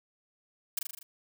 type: noise with echo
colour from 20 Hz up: blue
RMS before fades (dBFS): -30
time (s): 0.77-0.79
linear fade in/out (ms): 5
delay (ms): 40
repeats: 6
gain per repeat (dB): -3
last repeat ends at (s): 1.03
effects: none